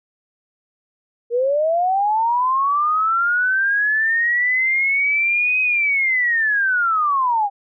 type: linear two-way sweep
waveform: sine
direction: up then down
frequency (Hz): 461.5 to 2532 to 784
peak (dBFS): -15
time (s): 1.3-7.5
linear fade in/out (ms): 50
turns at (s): 5.61
effects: none